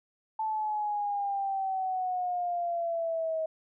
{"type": "exponential sweep", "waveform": "sine", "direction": "down", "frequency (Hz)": [880, 635], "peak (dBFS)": -28, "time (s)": [0.39, 3.46], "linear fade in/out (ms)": 5, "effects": []}